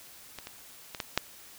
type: clicks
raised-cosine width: 0.2 ms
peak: -22 / -23 / -20 / -14 / -6 dBFS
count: 5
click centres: 0.387 / 0.471 / 0.948 / 1.002 / 1.176 s
effects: white hiss -51 dBFS RMS until 1.58 s